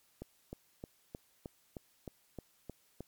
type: click train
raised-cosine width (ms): 2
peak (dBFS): -29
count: 10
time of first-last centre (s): 0.22-3.006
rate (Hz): 3.23
effects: white hiss -70 dBFS RMS until 3.07 s + MP3 96 kbps